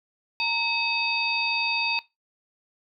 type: harmonic tone with a mistuned harmonic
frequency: 923 Hz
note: A#5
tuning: 17 cents flat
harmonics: 1 / 3 / 4 / 5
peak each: -31 / -26 / -32 / -30 dBFS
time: 0.4-1.99 s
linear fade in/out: 0 ms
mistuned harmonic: 3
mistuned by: -130 cents
effects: noise-tail reverb RT60 0.2 s tail -19 dB re dry